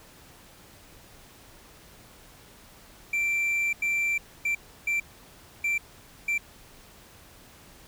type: tone bursts at uneven times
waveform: triangle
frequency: 2349 Hz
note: D7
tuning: in tune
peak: -22 dBFS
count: 6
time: 3.13-3.73 / 3.82-4.18 / 4.45-4.55 / 4.87-5 / 5.64-5.78 / 6.28-6.38 s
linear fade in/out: 5 ms
effects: pink hiss -52 dBFS RMS until 7.87 s